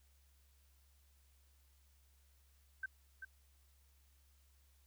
sine tone with echo, 1548 Hz, G6, 22 cents flat, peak -38 dBFS, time 2.83-2.86 s, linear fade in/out 5 ms, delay 390 ms, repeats 1, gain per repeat -7 dB, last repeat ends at 3.25 s, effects added 68 Hz sine -67 dBFS peak until 4.86 s + white hiss -75 dBFS RMS until 4.86 s

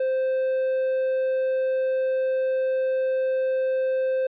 triangle tone, 522 Hz, C5, 4 cents flat, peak -19 dBFS, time 0-4.27 s, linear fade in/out 5 ms, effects resampled to 8000 Hz

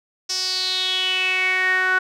sawtooth tone with band-pass filter sweep, 372 Hz, F#4, 9 cents sharp, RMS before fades -21 dBFS, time 0.29-1.99 s, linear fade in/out 10 ms, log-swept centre 5500 to 1500 Hz, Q 6.7, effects none

